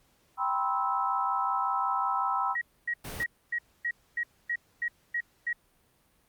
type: chord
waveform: sine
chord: C major seventh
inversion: second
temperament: just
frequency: 784.9 / 981.1 / 1046.5 / 1308.1 Hz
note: G5 / B5 / C6 / E6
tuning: +2 / -12 / 0 / -14 cents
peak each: -32 / -31 / -33 / -30 dBFS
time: 0.37-2.56 s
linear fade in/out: 50 ms
type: tone bursts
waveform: sine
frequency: 1900 Hz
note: A#6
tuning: 33 cents sharp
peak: -27 dBFS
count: 10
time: 2.55-5.53 s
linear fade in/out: 5 ms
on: 64 ms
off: 260 ms
type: noise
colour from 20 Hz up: pink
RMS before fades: -39 dBFS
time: 3.04-3.24 s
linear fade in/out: 10 ms
effects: pink hiss -67 dBFS RMS until 6.28 s + Opus 48 kbps